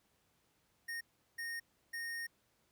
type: tone bursts at uneven times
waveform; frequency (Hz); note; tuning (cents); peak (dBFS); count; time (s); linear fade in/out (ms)
square; 1850; A#6; -14; -40; 3; 0.88-1.01 / 1.38-1.6 / 1.93-2.27; 10
effects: pink hiss -75 dBFS RMS until 2.71 s + high-pass 60 Hz 12 dB/octave